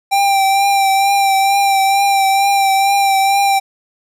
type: tone with vibrato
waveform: square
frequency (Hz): 787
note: G5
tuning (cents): +7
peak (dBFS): -11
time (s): 0.11-3.6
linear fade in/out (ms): 20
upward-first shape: triangle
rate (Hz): 2.2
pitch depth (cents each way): 30
effects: resampled to 32000 Hz + 8-bit